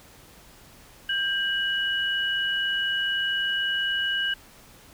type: tone pair together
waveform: sine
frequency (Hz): 1589 / 2931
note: G6 / F#7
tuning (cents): +23 / -17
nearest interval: major seventh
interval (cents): 1060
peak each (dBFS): -26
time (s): 1.09-4.34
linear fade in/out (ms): 5
effects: pink hiss -51 dBFS RMS until 4.93 s